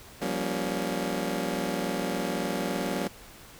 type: chord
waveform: 20% pulse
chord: G half-diminished seventh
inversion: third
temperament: just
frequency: 176.4 / 196 / 235.2 / 282.2 Hz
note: F3 / G3 / Bb3 / Db4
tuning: +18 / 0 / +16 / +31 cents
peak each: -29 dBFS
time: 0.21-3.08 s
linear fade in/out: 10 ms
effects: pink hiss -49 dBFS RMS until 3.59 s